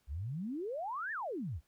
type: exponential two-way sweep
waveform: sine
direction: up then down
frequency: 61.6 to 1856 to 61.6 Hz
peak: -36 dBFS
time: 0.07-1.61 s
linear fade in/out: 50 ms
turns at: 1.12 s
effects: pink hiss -75 dBFS RMS until 1.67 s